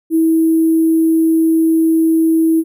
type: tone with sample-and-hold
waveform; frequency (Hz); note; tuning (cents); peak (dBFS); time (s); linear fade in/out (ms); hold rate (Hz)
sine; 323.7; E4; -31; -9; 0.1-2.64; 50; 11025
effects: none